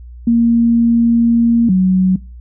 sine tone pair in turn, 233.1 / 186.3 Hz, A#3 / F#3, 0 / +12 cents, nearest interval major third, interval 388 cents, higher first, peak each -8 dBFS, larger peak neither, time 0.27-1.69 / 1.69-2.16 s, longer first, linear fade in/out 5 ms, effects noise-tail reverb RT60 0.3 s tail -22 dB re dry + added 60 Hz sine -31 dBFS peak until 2.4 s

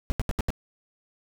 brown noise bursts, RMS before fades -24 dBFS, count 5, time 0.1-0.504 s, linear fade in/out 0 ms, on 20 ms, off 76 ms, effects none

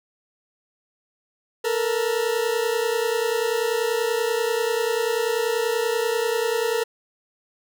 40% pulse tone pair together, 444.5 / 474.8 Hz, A4 / A#4, +18 / +32 cents, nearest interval minor second, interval 114 cents, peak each -23 dBFS, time 1.64-6.84 s, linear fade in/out 10 ms, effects none

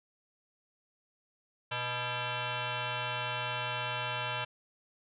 sine tone with frequency modulation, 860 Hz, A5, 40 cents flat, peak -32 dBFS, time 1.71-4.45 s, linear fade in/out 10 ms, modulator 369 Hz, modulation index 6.5, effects none

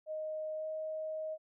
sine tone with pitch glide, 622.3 to 627.4 Hz, D#5 to D#5, 0 to +14 cents, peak -36 dBFS, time 0.06-1.38 s, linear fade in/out 50 ms, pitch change +14 cents, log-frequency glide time 0.56-0.66 s, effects none

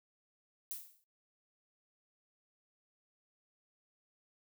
violet noise with exponential decay, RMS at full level -39 dBFS, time 0.71-1.04 s, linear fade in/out 0 ms, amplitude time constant 71 ms, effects noise-tail reverb RT60 0.3 s tail -25 dB re dry

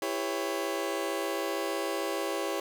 30% pulse chord, C# half-diminished seventh, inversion first, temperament just, 332.6 / 399.1 / 498.9 / 554.4 Hz, E4 / G4 / B4 / C#5, +16 / +31 / +17 / 0 cents, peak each -33 / -32 / -37 / -32 dBFS, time 0.02-2.6 s, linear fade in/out 2 ms, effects none

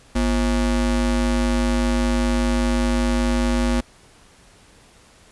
square ring-modulated tone, 146.83 Hz, D3, in tune, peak -15 dBFS, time 0.15-3.81 s, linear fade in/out 10 ms, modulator 94.3 Hz, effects pink hiss -51 dBFS RMS until 5.31 s + resampled to 24000 Hz

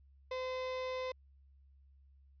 35% pulse tone, 513 Hz, C5, 34 cents flat, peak -35 dBFS, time 0.31-1.12 s, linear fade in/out 5 ms, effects added 68 Hz sine -60 dBFS peak until 2.4 s + resampled to 11025 Hz

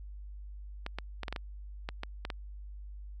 clicks, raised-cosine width 0.3 ms, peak -20 dBFS, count 10, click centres 0.864 / 0.986 / 1.233 / 1.282 / 1.326 / 1.362 / 1.889 / 2.034 / 2.251 / 2.302 s, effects added 50 Hz sine -42 dBFS peak until 3.2 s

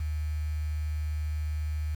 sine tone with quantisation, 76.2 Hz, D#2, 36 cents flat, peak -28 dBFS, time 0-1.95 s, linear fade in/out 5 ms, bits 8, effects none

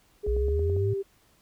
sine tone with pitch glide, 414.3 to 393.1 Hz, G#4 to G4, -4 to +5 cents, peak -27 dBFS, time 0.23-1.03 s, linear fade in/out 20 ms, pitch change -91 cents, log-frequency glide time 0.42-0.86 s
clicks, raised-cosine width 2 ms, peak -27 dBFS, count 6, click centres 0.266 / 0.366 / 0.484 / 0.594 / 0.698 / 0.765 s
sine exponential sweep, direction up, 57.2 to 110 Hz, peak -24 dBFS, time 0.27-0.94 s, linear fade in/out 10 ms
effects pink hiss -63 dBFS RMS until 1.41 s

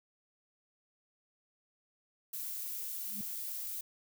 violet noise, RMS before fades -40 dBFS, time 2.33-3.81 s, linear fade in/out 5 ms
sine tone with exponential growth, 205.4 Hz, G#3, 19 cents flat, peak -38 dBFS, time 3.03-3.21 s, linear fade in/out 0 ms, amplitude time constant 39 ms
effects none

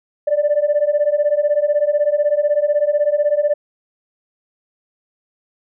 sine beating tone pair, 580 / 596 Hz, D5 / D5, -22 / +25 cents, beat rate 16 Hz, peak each -16 / -15 dBFS, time 0.27-3.54 s, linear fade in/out 10 ms, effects tanh soft clip ceiling -8 dBFS

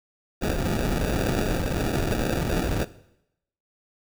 pink noise with sample-and-hold, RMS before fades -25 dBFS, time 0.41-2.85 s, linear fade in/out 20 ms, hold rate 1050 Hz, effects noise-tail reverb RT60 0.8 s tail -17 dB re dry

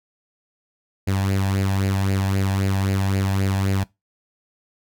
sawtooth tone with flanger, 97 Hz, G2, 18 cents flat, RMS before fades -21 dBFS, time 1.07-3.84 s, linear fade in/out 10 ms, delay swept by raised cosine 0.42 to 1.21 ms, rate 3.8 Hz, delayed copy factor +0.6, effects noise-tail reverb RT60 0.2 s tail -21 dB re dry

